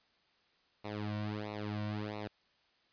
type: tone with flanger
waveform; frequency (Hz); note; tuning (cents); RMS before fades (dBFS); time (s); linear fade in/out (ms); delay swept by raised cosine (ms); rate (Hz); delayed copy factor
sawtooth; 105.2; G#2; +23; -39; 0.84-2.28; 10; 0.62 to 2.42; 1.5; -1
effects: white hiss -71 dBFS RMS until 2.92 s + resampled to 11025 Hz